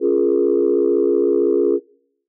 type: chord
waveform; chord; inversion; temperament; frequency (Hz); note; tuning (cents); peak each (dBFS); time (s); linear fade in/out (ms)
sine; Bb minor seventh; first; equal with one note detuned; 277.2 / 349.2 / 415.3 / 471; Db4 / F4 / Ab4 / Bb4; 0 / 0 / 0 / +18; -22 / -17 / -16 / -21; 0-1.8; 50
effects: noise-tail reverb RT60 0.7 s tail -25 dB re dry + tanh soft clip ceiling -5 dBFS